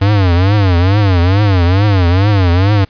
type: tone with vibrato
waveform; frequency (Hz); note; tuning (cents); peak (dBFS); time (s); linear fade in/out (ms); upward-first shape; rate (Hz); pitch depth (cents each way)
square; 95; F#2; +46; -8; 0.01-2.85; 10; triangle; 2.3; 210
effects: pink hiss -49 dBFS RMS until 2.89 s + resampled to 11025 Hz